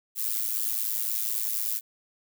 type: noise with amplitude modulation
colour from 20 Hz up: violet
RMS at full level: -25 dBFS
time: 0.15-1.81 s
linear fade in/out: 50 ms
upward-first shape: sine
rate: 110 Hz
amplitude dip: 90%
effects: none